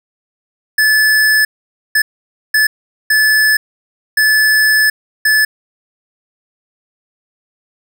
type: tone bursts at uneven times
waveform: square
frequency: 1732 Hz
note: A6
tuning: 28 cents flat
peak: -9 dBFS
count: 6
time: 0.78-1.45 / 1.95-2.02 / 2.54-2.67 / 3.1-3.57 / 4.17-4.9 / 5.25-5.45 s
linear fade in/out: 5 ms
effects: none